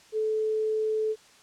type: tone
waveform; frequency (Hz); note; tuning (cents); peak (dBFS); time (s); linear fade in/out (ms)
sine; 434.7; A4; -21; -24; 0.12-1.16; 50
effects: white hiss -55 dBFS RMS until 1.42 s + low-pass 7000 Hz 12 dB/octave